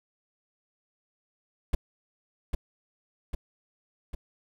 brown noise with echo, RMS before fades -21 dBFS, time 1.73-1.75 s, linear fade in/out 5 ms, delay 800 ms, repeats 3, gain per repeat -4 dB, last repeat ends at 4.15 s, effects none

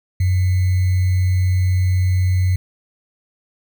sine tone with sample-and-hold, 92 Hz, F#2, 9 cents flat, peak -13 dBFS, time 0.2-2.56 s, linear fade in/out 5 ms, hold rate 2100 Hz, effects none

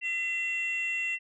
sine tone pair together, 2024 / 2720 Hz, B6 / F7, +42 / -46 cents, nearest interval perfect fourth, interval 512 cents, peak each -32 / -28 dBFS, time 0.01-1.19 s, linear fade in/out 50 ms, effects tanh soft clip ceiling -24 dBFS

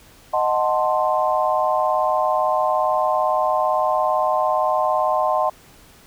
sine chord, D# diminished seventh, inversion none, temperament equal, 622.3 / 740 / 880 / 1046.5 Hz, D#5 / F#5 / A5 / C6, 0 / 0 / 0 / 0 cents, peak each -21 / -22 / -24 / -22 dBFS, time 0.33-5.5 s, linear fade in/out 10 ms, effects pink hiss -49 dBFS RMS until 6.06 s

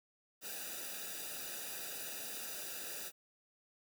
white noise with comb filter, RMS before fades -44 dBFS, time 0.41-3.12 s, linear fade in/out 50 ms, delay 0.93 ms, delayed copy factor -0.9, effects none

